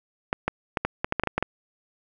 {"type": "clicks", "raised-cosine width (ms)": 0.5, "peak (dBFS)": -8, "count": 11, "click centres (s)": [0.329, 0.48, 0.772, 0.85, 1.045, 1.124, 1.197, 1.236, 1.273, 1.38, 1.426], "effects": []}